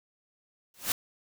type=noise with exponential growth; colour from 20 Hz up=white; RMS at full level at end=-23 dBFS; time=0.74-0.92 s; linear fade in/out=2 ms; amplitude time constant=37 ms; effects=none